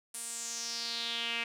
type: tone with band-pass filter sweep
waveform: sawtooth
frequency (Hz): 233.1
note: A#3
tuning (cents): 0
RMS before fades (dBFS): -37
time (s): 0.14-1.44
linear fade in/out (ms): 5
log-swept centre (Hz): 9700 to 2500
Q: 4.2
effects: none